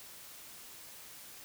silence, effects white hiss -51 dBFS RMS until 1.44 s

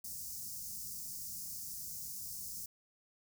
white band-stop noise, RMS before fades -44 dBFS, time 0.04-2.66 s, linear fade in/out 5 ms, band 220 to 5000 Hz, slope 48 dB/octave, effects none

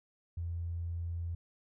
triangle tone with tanh clipping, 85 Hz, F2, 46 cents flat, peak -34 dBFS, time 0.37-1.35 s, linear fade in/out 5 ms, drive 3 dB, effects none

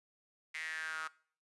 sawtooth tone with high-pass filter sweep, 158.7 Hz, D#3, 35 cents sharp, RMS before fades -41 dBFS, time 0.54-1.08 s, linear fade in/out 10 ms, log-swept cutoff 2100 to 1300 Hz, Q 7.5, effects noise-tail reverb RT60 0.5 s tail -21 dB re dry + resampled to 24000 Hz

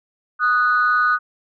sine tone pair together, 1238.1 / 1480 Hz, D#6 / F#6, -9 / 0 cents, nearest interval minor third, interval 309 cents, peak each -16 dBFS, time 0.39-1.19 s, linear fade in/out 50 ms, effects tanh soft clip ceiling -8 dBFS

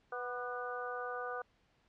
harmonic tone with a mistuned harmonic, 246.9 Hz, B3, in tune, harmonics 2 / 3 / 4 / 5 / 6, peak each -42 / -44 / -52 / -43 / -44 dBFS, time 0.12-1.42 s, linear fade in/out 5 ms, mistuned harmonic 5, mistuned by -32 cents, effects pink hiss -72 dBFS RMS until 1.88 s + low-pass 4000 Hz 12 dB/octave

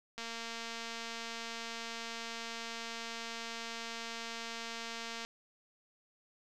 click train, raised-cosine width 0.2 ms, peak -25 dBFS, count 1167, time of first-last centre 0.18-5.25 s, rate 230 Hz, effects none

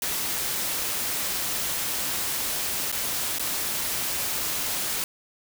white noise with dropouts, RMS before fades -28 dBFS, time 0.02-5.04 s, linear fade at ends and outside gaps 1 ms, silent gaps 2.917-2.925 / 3.385-3.395 s, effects none

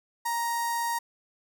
sawtooth tone with notch filter, 936 Hz, A#5, 7 cents sharp, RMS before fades -29 dBFS, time 0.25-0.99 s, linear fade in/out 10 ms, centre 3000 Hz, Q 0.89, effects none

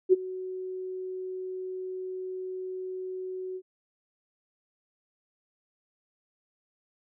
sine tone with ADSR envelope, 371.9 Hz, F#4, 9 cents sharp, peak -13 dBFS, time 0.09-3.62 s, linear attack 38 ms, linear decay 23 ms, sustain -20 dB, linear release 59 ms, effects none

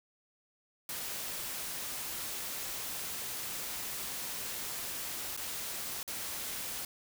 white noise with dropouts, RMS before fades -39 dBFS, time 0.89-6.85 s, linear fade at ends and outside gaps 2 ms, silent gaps 5.366-5.374 / 6.03-6.077 s, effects none

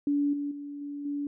sine tone with level steps, 287.3 Hz, D4, 38 cents flat, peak -23 / -29 / -36 / -34 / -29 dBFS, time 0.07-1.27 s, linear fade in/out 2 ms, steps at 0.33 / 0.51 / 0.81 / 1.05 s, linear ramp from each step 5 ms, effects none

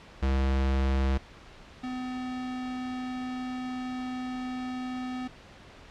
square tone pair in turn, 66.8 / 253.4 Hz, C2 / B3, +36 / +45 cents, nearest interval octave + major seventh, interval 2309 cents, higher second, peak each -24 / -33 dBFS, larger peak first, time 0.22-1.18 / 1.83-5.28 s, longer second, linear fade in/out 10 ms, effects pink hiss -50 dBFS RMS until 5.9 s + low-pass 4000 Hz 12 dB/octave

